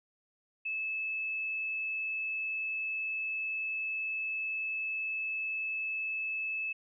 sine tone, 2609 Hz, E7, 18 cents flat, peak -32 dBFS, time 0.65-6.73 s, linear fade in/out 10 ms, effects none

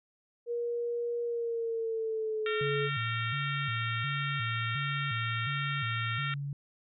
sine tone with pitch glide, 474.5 to 427.6 Hz, A#4 to A4, +31 to -49 cents, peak -30 dBFS, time 0.46-2.9 s, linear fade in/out 50 ms, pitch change -180 cents, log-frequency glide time 1.23-2.55 s
harmonic tone, 457.4 Hz, A#4, 33 cents flat, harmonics 3 / 4 / 5 / 6 / 7 / 8, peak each -36 / -38 / -40 / -42 / -43 / -44 dBFS, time 2.46-6.34 s, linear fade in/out 2 ms
sine tone with vibrato, 127.5 Hz, C3, 44 cents flat, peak -33 dBFS, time 2.61-6.53 s, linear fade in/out 2 ms, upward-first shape square, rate 1.4 Hz, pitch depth 180 cents each way
effects none

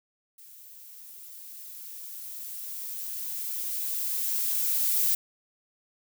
violet noise with level ramp, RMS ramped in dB -50 to -24 dBFS, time 0.38-5.15 s, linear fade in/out 5 ms, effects none

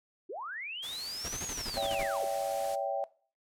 sine linear two-way sweep, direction up then down, 311.1 to 6700 to 311.1 Hz, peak -37 dBFS, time 0.29-2.25 s, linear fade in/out 10 ms, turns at 1.46 s
white noise, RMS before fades -44 dBFS, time 0.82-2.76 s, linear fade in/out 20 ms
pink noise with tremolo, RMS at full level -39 dBFS, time 1.24-2.08 s, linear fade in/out 10 ms, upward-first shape square, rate 12 Hz, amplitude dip 80%
sine chord, C# diminished, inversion none, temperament equal with one note detuned, 562.1 / 659.3 / 784 Hz, C#5 / E5 / G5, +24 / 0 / 0 cents, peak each -34 dBFS, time 1.77-3.04 s, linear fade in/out 0 ms
effects noise-tail reverb RT60 0.4 s tail -19 dB re dry + low-pass 12000 Hz 12 dB/octave

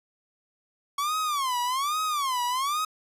45% pulse tone with vibrato, 1108.7 Hz, C#6, in tune, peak -25 dBFS, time 0.98-2.85 s, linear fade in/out 5 ms, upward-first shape sine, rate 1.2 Hz, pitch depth 230 cents each way, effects resampled to 32000 Hz

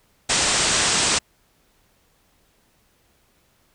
white low-pass noise, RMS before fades -20 dBFS, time 0.29-1.19 s, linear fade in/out 10 ms, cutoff 8800 Hz, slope 96 dB/octave, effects pink hiss -62 dBFS RMS until 3.74 s

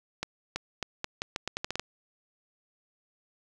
accelerating click train, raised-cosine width 0.2 ms, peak -14 dBFS, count 12, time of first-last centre 0.23-1.796 s, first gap 330 ms, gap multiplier 0.81, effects none

